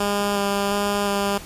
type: tone with vibrato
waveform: 10% pulse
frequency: 201.8 Hz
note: G#3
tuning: 49 cents flat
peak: -12 dBFS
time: 0-1.38 s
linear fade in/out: 5 ms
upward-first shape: square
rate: 1.4 Hz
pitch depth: 11 cents each way
effects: pink hiss -39 dBFS RMS until 1.45 s + resampled to 32000 Hz